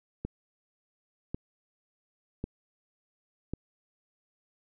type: click train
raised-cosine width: 3 ms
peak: -20 dBFS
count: 4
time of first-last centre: 0.25-3.536 s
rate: 0.913 Hz
effects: none